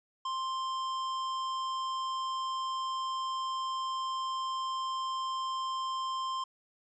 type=tone with tanh clipping; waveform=sine; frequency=1050 Hz; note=C6; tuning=6 cents sharp; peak=-34 dBFS; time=0.25-6.44 s; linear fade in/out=5 ms; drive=16 dB; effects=resampled to 16000 Hz